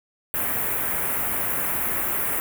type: band-stop noise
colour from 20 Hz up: white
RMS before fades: -25 dBFS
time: 0.34-2.4 s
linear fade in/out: 0 ms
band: 2200 to 11000 Hz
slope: 24 dB/octave
effects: none